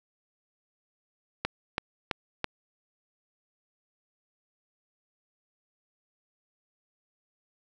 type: click train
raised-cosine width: 0.3 ms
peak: -11 dBFS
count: 4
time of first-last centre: 1.45-2.443 s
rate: 3.02 Hz
effects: none